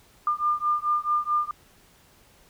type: beating tone pair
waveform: sine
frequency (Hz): 1200 / 1204.6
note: D6 / D6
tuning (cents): +37 / +44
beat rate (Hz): 4.6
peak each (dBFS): -25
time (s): 0.27-1.51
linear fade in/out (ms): 2
effects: pink hiss -57 dBFS RMS until 2.49 s